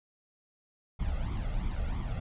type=noise with flanger; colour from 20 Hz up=brown; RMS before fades=-32 dBFS; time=0.99-2.2 s; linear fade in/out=10 ms; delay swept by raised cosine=0.89 to 1.53 ms; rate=3 Hz; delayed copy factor=+0.75; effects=resampled to 8000 Hz